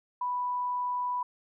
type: tone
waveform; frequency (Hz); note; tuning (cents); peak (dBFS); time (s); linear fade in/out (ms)
sine; 987.8; B5; 0; -28; 0.21-1.23; 5
effects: none